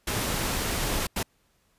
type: noise bursts at uneven times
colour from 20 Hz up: pink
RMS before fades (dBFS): -28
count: 2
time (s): 0.07-1.07 / 1.16-1.23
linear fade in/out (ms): 5
effects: pink hiss -68 dBFS RMS until 1.78 s + resampled to 32000 Hz